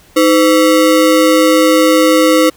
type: ring-modulated tone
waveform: square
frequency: 411.9 Hz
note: G#4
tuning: 14 cents flat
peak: -4 dBFS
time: 0.16-2.5 s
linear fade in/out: 10 ms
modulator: 97.2 Hz
effects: pink hiss -45 dBFS RMS until 2.56 s